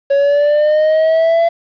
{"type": "linear sweep", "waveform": "triangle", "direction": "up", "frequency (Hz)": [554.4, 677], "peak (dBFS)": -7, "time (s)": [0.1, 1.49], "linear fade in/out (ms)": 10, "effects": ["resampled to 11025 Hz", "7-bit"]}